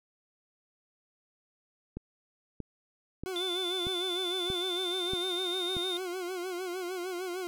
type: click train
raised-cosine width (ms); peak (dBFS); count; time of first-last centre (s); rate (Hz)
3; -24; 7; 1.97-5.767; 1.58
type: tone with vibrato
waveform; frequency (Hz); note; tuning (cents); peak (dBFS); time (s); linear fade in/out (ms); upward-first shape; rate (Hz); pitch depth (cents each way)
40% pulse; 362.3; F#4; -36; -33; 3.26-7.47; 0; sine; 6.6; 79
type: tone with pitch glide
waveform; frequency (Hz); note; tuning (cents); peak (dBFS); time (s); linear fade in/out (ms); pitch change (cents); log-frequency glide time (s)
triangle; 3520 to 3640; A7 to A#7; 0 to -42; -31; 3.36-5.97; 0; +58; 4.45-5.65
effects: none